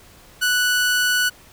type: tone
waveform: sawtooth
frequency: 1480 Hz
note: F#6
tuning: in tune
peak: -13 dBFS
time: 0.41-1.3 s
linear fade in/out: 20 ms
effects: pink hiss -48 dBFS RMS until 1.52 s